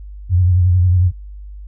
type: tone with vibrato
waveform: sine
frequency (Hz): 90.1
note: F#2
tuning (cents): -45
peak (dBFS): -9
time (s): 0.29-1.12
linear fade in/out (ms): 50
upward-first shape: triangle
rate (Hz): 11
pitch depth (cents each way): 75
effects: added 50 Hz sine -30 dBFS peak until 1.67 s